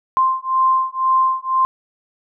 sine beating tone pair, 1046 / 1048 Hz, C6 / C6, -1 / +2 cents, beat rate 2 Hz, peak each -17 dBFS, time 0.17-1.65 s, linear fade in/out 0 ms, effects none

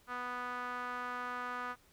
sawtooth tone with band-pass filter, 246.9 Hz, B3, in tune, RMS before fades -40 dBFS, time 0.07-1.76 s, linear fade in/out 50 ms, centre 1300 Hz, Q 3.3, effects pink hiss -66 dBFS RMS until 1.92 s

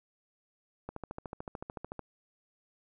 click train, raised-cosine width 1 ms, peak -25 dBFS, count 16, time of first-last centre 0.89-1.993 s, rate 13.6 Hz, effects none

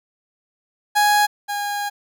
30% pulse tone pair in turn, 830.6 / 818.2 Hz, G#5 / G#5, 0 / -26 cents, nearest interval unison, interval 26 cents, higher first, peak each -11 / -20 dBFS, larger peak first, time 0.95-1.27 / 1.48-1.9 s, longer second, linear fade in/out 20 ms, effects none

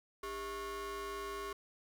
40% pulse ring-modulated tone, 349.2 Hz, F4, in tune, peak -36 dBFS, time 0.23-1.53 s, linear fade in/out 5 ms, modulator 750 Hz, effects none

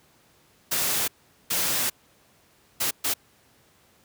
white noise bursts at uneven times, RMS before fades -25 dBFS, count 4, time 0.71-1.08 / 1.5-1.9 / 2.8-2.91 / 3.04-3.14 s, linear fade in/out 10 ms, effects pink hiss -60 dBFS RMS until 4.04 s + high-pass 80 Hz 12 dB/octave

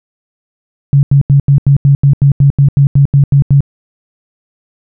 sine tone bursts, 140 Hz, C#3, 18 cents sharp, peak -3 dBFS, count 15, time 0.93-3.606 s, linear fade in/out 0 ms, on 100 ms, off 84 ms, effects none

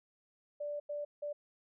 sine tone bursts at uneven times, 586 Hz, D5, 4 cents flat, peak -36 dBFS, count 3, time 0.6-0.8 / 0.89-1.05 / 1.22-1.33 s, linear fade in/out 10 ms, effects none

